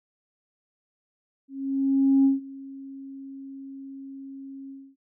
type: tone with ADSR envelope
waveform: sine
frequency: 271.7 Hz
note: C#4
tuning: 35 cents flat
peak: -14 dBFS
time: 1.48-4.96 s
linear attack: 770 ms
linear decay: 150 ms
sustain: -23 dB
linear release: 260 ms
effects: tanh soft clip ceiling -11 dBFS